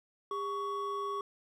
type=tone pair together; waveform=triangle; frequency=403.5 / 1118.4 Hz; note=G#4 / C#6; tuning=-50 / +15 cents; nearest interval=octave + tritone; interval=1765 cents; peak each=-36 / -33 dBFS; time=0.31-1.21 s; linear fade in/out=2 ms; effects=none